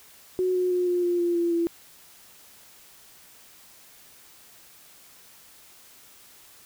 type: tone with pitch steps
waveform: sine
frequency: 368 / 363.6 / 359.2 / 354.8 / 350.6 / 346.3 / 342.2 / 338 Hz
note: F#4 / F#4 / F4 / F4 / F4 / F4 / F4 / E4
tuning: -9 / -30 / +49 / +27 / +7 / -15 / -35 / +43 cents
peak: -21 dBFS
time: 0.39-1.67 s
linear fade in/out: 0 ms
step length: 160 ms
effects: white hiss -52 dBFS RMS until 6.65 s